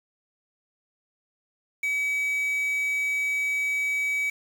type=tone with quantisation; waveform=triangle; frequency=2280 Hz; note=C#7; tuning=48 cents sharp; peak=-22 dBFS; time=1.83-4.3 s; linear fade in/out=5 ms; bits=7; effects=none